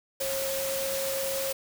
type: tone in noise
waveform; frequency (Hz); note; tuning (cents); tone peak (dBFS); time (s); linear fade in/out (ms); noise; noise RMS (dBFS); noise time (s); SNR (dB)
sine; 541; C#5; -42; -30; 0.2-1.53; 10; white; -33; 0.2-1.53; 0
effects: none